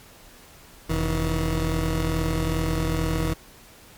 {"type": "tone pair together", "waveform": "20% pulse", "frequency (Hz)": [42.38, 160], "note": ["E1", "D#3"], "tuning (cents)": [49, 49], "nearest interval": "octave + major seventh", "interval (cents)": 2300, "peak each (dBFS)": -20, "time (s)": [0.89, 3.34], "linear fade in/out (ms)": 10, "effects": ["pink hiss -49 dBFS RMS until 3.97 s", "MP3 96 kbps"]}